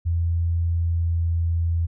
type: tone with pitch glide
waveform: sine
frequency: 84.4 to 83.87 Hz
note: E2 to E2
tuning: +41 to +30 cents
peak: -19 dBFS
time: 0.05-1.87 s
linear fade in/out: 20 ms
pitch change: -11 cents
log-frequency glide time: 0.7-1.3 s
effects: none